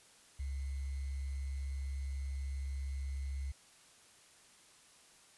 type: tone with sample-and-hold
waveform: sine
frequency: 68.2 Hz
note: C#2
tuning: 28 cents flat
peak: -36 dBFS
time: 0.39-3.52 s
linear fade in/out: 10 ms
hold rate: 2100 Hz
effects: white hiss -62 dBFS RMS until 5.37 s + resampled to 24000 Hz